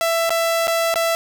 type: tone with dropouts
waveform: sawtooth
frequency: 665 Hz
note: E5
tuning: 15 cents sharp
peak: -13 dBFS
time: 0.01-1.15 s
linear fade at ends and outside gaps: 0 ms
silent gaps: 0.294-0.305 / 0.671-0.679 / 0.941-0.958 s
effects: none